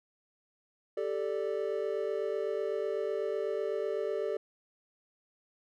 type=chord; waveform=triangle; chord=G suspended second; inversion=none; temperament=equal; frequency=392 / 440 / 587.3 Hz; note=G4 / A4 / D5; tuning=0 / 0 / 0 cents; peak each=-33 / -32 / -34 dBFS; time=0.97-4.37 s; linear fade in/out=5 ms; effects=none